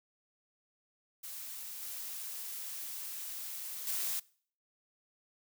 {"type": "noise with level steps", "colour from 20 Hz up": "blue", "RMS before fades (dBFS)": [-44, -42, -35], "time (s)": [1.23, 4.2], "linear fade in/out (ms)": 10, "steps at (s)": [1.82, 3.87], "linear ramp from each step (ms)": 2, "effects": ["noise-tail reverb RT60 0.5 s tail -23 dB re dry"]}